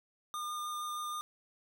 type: tone with vibrato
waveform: square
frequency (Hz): 1211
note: D#6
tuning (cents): -47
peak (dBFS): -37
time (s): 0.34-1.21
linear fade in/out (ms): 0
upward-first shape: sine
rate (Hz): 6.4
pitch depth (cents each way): 10
effects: none